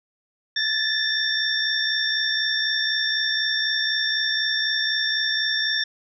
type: tone cluster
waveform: sine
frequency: 1722 / 1786 / 3585 / 5480 Hz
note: A6 / A6 / A7 / F8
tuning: -38 / +25 / +32 / -34 cents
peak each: -26 / -29 / -25 / -26 dBFS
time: 0.56-5.84 s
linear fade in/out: 5 ms
effects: none